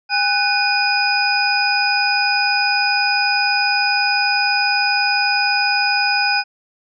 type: tone cluster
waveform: sine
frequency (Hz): 815 / 1495 / 2475 / 4986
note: G#5 / F#6 / D#7 / D#8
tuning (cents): -33 / +17 / -10 / +3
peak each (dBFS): -20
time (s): 0.09-6.44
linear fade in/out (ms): 50
effects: none